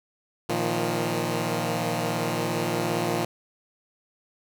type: chord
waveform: 10% pulse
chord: Bb suspended fourth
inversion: none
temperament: equal with one note detuned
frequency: 116.54 / 157.28 / 174.61 Hz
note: Bb2 / Eb3 / F3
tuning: 0 / +19 / 0 cents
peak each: -21 dBFS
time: 0.49-3.25 s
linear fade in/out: 5 ms
effects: none